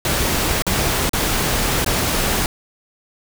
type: noise with dropouts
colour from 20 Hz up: pink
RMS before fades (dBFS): -19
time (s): 0.05-2.46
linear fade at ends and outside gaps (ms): 1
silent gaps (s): 0.622-0.666 / 1.094-1.133 / 1.846-1.862
effects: none